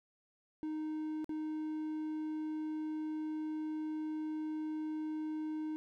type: tone with dropouts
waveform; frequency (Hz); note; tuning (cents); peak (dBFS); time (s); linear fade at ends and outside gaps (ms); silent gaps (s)
triangle; 310; D#4; -6; -34; 0.63-5.76; 0; 1.244-1.293
effects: none